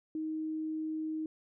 sine tone, 313.9 Hz, D#4, 15 cents sharp, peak -33 dBFS, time 0.15-1.26 s, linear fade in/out 2 ms, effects none

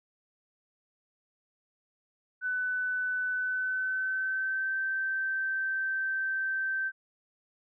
sine tone with pitch glide, 1500 to 1553.8 Hz, F#6 to G6, +23 to -16 cents, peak -28 dBFS, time 2.41-6.92 s, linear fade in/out 50 ms, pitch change +61 cents, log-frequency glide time 3.29-4.76 s, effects none

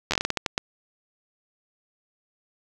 slowing click train, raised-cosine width 0.2 ms, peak -6 dBFS, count 11, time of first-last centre 0.11-0.579 s, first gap 11 ms, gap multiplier 1.3, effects none

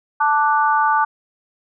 sine chord, D major, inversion second, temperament equal, 880 / 1174.7 / 1480 Hz, A5 / D6 / F#6, 0 / 0 / 0 cents, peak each -16 / -18 / -21 dBFS, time 0.2-1.05 s, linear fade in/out 10 ms, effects none

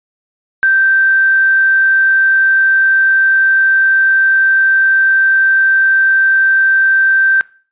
sine tone with quantisation, 1563 Hz, G6, 6 cents flat, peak -7 dBFS, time 0.63-7.41 s, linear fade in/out 0 ms, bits 5, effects noise-tail reverb RT60 0.4 s tail -21 dB re dry + resampled to 8000 Hz

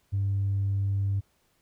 triangle tone with tanh clipping, 98.9 Hz, G2, 16 cents sharp, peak -24 dBFS, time 0.12-1.21 s, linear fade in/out 20 ms, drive 5 dB, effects pink hiss -69 dBFS RMS until 1.61 s

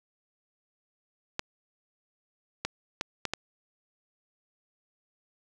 clicks, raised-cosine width 0.2 ms, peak -12 dBFS, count 5, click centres 1.394 / 2.65 / 3.011 / 3.253 / 3.336 s, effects none

